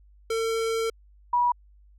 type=tone pair in turn; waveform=square / sine; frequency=451.7 / 969.9 Hz; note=A4 / B5; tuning=+45 / -32 cents; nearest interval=octave + minor second; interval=1323 cents; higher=second; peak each=-25 / -19 dBFS; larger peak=second; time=0.3-0.9 / 1.33-1.52 s; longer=first; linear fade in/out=5 ms; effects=added 50 Hz sine -52 dBFS peak until 1.98 s + low-pass 11000 Hz 12 dB/octave